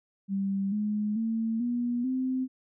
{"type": "tone with pitch steps", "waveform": "sine", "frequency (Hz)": [196, 210.1, 225.1, 241.3, 258.6], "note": ["G3", "G#3", "A3", "B3", "C4"], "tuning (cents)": [0, 20, 40, -40, -20], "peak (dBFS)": -26, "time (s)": [0.28, 2.48], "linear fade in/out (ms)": 50, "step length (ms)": 440, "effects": []}